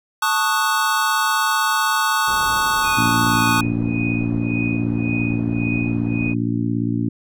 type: chord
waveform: square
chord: D# half-diminished seventh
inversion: second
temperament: equal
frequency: 880 / 1108.7 / 1244.5 / 1480 Hz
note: A5 / C#6 / D#6 / F#6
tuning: 0 / 0 / 0 / 0 cents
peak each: -23 dBFS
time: 0.22-3.61 s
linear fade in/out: 5 ms
type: low-pass noise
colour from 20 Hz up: pink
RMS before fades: -34 dBFS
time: 2.27-6.34 s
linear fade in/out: 5 ms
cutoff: 730 Hz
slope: 12 dB/octave
type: tone with tremolo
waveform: sine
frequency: 2489 Hz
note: D#7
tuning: in tune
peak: -24 dBFS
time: 2.82-6.35 s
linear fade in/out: 50 ms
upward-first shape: sine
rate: 1.8 Hz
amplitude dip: 95%
type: harmonic tone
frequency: 57.4 Hz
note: A#1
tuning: 26 cents flat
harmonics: 2 / 3 / 4 / 5 / 6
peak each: -23 / -29 / -23 / -23 / -32 dBFS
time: 2.97-7.09 s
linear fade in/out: 5 ms
effects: none